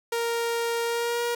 sawtooth tone with pitch glide, 466.2 to 475.2 Hz, A#4 to A#4, 0 to +33 cents, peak -21 dBFS, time 0.12-1.35 s, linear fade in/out 5 ms, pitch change +33 cents, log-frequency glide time 0.84-1.23 s, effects none

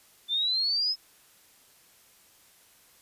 sine exponential sweep, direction up, 3514 to 5200 Hz, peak -24 dBFS, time 0.28-0.96 s, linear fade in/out 50 ms, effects white hiss -59 dBFS RMS until 3.01 s + resampled to 32000 Hz

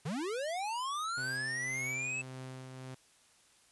square linear sweep, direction up, 127.3 to 2639 Hz, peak -35 dBFS, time 0.05-2.22 s, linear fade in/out 10 ms
sawtooth tone with tremolo, 130 Hz, C3, 11 cents flat, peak -38 dBFS, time 1.17-2.95 s, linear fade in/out 10 ms, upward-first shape triangle, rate 1.8 Hz, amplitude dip 40%
effects white hiss -65 dBFS RMS until 3.71 s + resampled to 24000 Hz

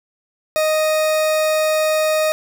40% pulse tone, 622.3 Hz, D#5, in tune, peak -14 dBFS, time 0.56-2.32 s, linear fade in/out 0 ms, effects none

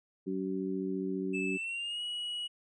harmonic tone, 94.7 Hz, F#2, 41 cents sharp, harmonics 2 / 3 / 4, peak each -36 / -36 / -36 dBFS, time 0.26-1.58 s, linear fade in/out 20 ms
triangle tone with pitch glide, 2627 to 2915 Hz, E7 to F#7, -7 to -26 cents, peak -33 dBFS, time 1.33-2.48 s, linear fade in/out 20 ms, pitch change +181 cents, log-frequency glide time 1.53-2.02 s
effects resampled to 22050 Hz

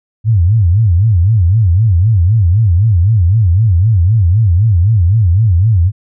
sine tone with vibrato, 98 Hz, G2, in tune, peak -6 dBFS, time 0.24-5.92 s, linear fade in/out 50 ms, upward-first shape sine, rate 3.9 Hz, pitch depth 280 cents each way, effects none

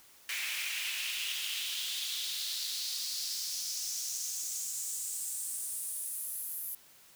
pink noise with high-pass filter sweep, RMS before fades -37 dBFS, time 0.29-6.75 s, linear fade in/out 2 ms, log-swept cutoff 2200 to 12000 Hz, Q 3.2, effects white hiss -59 dBFS RMS until 7.15 s

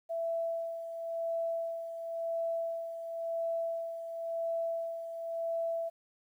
sine tone with tremolo, 665 Hz, E5, 15 cents sharp, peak -30 dBFS, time 0.09-5.9 s, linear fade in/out 20 ms, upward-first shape sine, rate 0.95 Hz, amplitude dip 60%, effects 11-bit

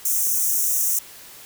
white high-pass noise, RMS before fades -21 dBFS, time 0.05-0.99 s, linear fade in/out 5 ms, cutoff 5700 Hz, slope 96 dB/octave, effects white hiss -43 dBFS RMS until 1.45 s

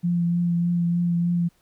sine tone with vibrato, 172.6 Hz, F3, 20 cents flat, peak -19 dBFS, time 0.03-1.49 s, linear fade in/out 20 ms, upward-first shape triangle, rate 3.3 Hz, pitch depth 20 cents each way, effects pink hiss -64 dBFS RMS until 1.61 s

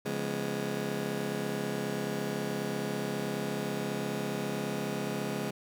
20% pulse chord, C# dominant seventh, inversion none, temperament just, 138.59 / 173.24 / 207.9 / 249.5 Hz, C#3 / E#3 / G#3 / B3, 0 / -14 / +2 / +18 cents, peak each -33 / -34 / -30 / -36 dBFS, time 0.05-5.51 s, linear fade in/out 10 ms, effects none

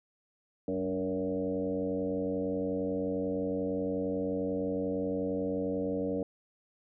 sine tone with frequency modulation, 377.6 Hz, F#4, 35 cents sharp, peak -29 dBFS, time 0.68-6.23 s, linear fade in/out 2 ms, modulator 91.2 Hz, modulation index 2.2, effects none

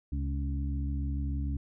harmonic tone with a mistuned harmonic, 70.4 Hz, C#2, 27 cents sharp, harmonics 1 / 2 / 3 / 4, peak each -30 / -38 / -43 / -40 dBFS, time 0.12-1.57 s, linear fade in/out 5 ms, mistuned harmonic 2, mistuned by -47 cents, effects none

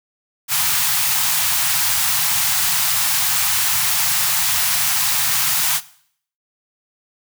white band-stop noise, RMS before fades -18 dBFS, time 0.48-5.81 s, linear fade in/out 50 ms, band 170 to 730 Hz, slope 48 dB/octave, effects noise-tail reverb RT60 0.6 s tail -18 dB re dry + high-pass 100 Hz 12 dB/octave

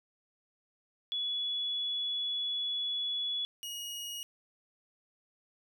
sine / sawtooth tone pair in turn, 3400 / 2884 Hz, G#7 / F#7, +40 / -45 cents, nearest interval minor third, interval 285 cents, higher first, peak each -31 / -35 dBFS, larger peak first, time 1.12-3.45 / 3.63-4.23 s, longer first, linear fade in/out 0 ms, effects none

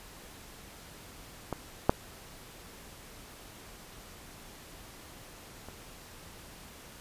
clicks, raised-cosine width 1 ms, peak -18 / -6 / -30 dBFS, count 3, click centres 1.527 / 1.895 / 5.686 s, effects pink hiss -50 dBFS RMS until 7 s + resampled to 32000 Hz

